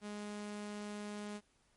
sawtooth tone, 207.7 Hz, G#3, in tune, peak -38 dBFS, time 0.01-1.41 s, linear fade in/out 50 ms, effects pink hiss -73 dBFS RMS until 1.76 s + MP3 48 kbps

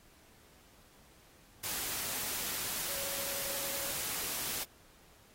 sine tone in noise, 554.4 Hz, C#5, in tune, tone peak -47 dBFS, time 2.88-3.92 s, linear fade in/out 10 ms, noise white, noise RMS -37 dBFS, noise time 1.63-4.64 s, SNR -13 dB, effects pink hiss -62 dBFS RMS until 5.34 s + AAC 48 kbps

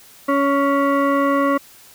sine tone with frequency modulation, 279.3 Hz, C#4, 13 cents sharp, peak -14 dBFS, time 0.28-1.58 s, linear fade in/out 10 ms, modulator 838 Hz, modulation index 1.3, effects white hiss -46 dBFS RMS until 1.94 s

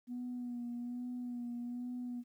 sine tone with vibrato, 243.4 Hz, B3, 25 cents flat, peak -37 dBFS, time 0.07-2.24 s, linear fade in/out 50 ms, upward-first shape sine, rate 1.2 Hz, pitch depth 28 cents each way, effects tanh soft clip ceiling -35 dBFS + 12-bit

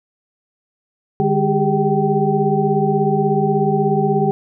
sine tone cluster, 150.6 / 202.9 / 391.8 / 408.3 / 774 Hz, D3 / G#3 / G4 / G#4 / G5, +44 / -40 / -1 / -29 / -22 cents, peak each -20 dBFS, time 1.2-4.31 s, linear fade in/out 0 ms, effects none

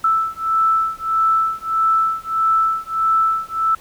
sine beating tone pair, 1318.5 / 1320.1 Hz, E6 / E6, 0 / +2 cents, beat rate 1.6 Hz, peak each -18 dBFS, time 0.04-3.75 s, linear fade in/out 5 ms, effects pink hiss -46 dBFS RMS until 3.8 s

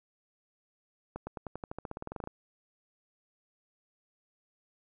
accelerating click train, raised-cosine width 1 ms, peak -24 dBFS, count 18, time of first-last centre 1.16-2.274 s, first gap 110 ms, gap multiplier 0.93, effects none

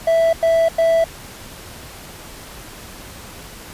triangle tone bursts, 659.3 Hz, E5, in tune, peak -10 dBFS, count 3, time 0.07-1.042 s, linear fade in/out 5 ms, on 260 ms, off 96 ms, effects pink hiss -37 dBFS RMS until 3.73 s + resampled to 32000 Hz

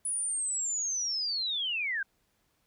sine linear sweep, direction down, 9956 to 1519 Hz, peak -29 dBFS, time 0.05-2.03 s, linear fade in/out 5 ms, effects pink hiss -73 dBFS RMS until 2.66 s

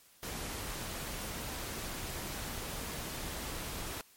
pink noise, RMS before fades -40 dBFS, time 0.23-4.01 s, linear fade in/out 0 ms, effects white hiss -62 dBFS RMS until 4.16 s + MP3 64 kbps

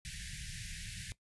pink band-stop noise, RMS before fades -44 dBFS, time 0.05-1.12 s, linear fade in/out 0 ms, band 190 to 1600 Hz, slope 96 dB/octave, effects noise-tail reverb RT60 0.1 s tail -17 dB re dry + resampled to 24000 Hz

